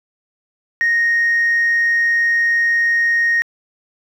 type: tone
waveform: sine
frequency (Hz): 1863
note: A#6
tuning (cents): -2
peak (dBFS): -11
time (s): 0.81-3.42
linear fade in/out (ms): 0
effects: tanh soft clip ceiling -10 dBFS + 8-bit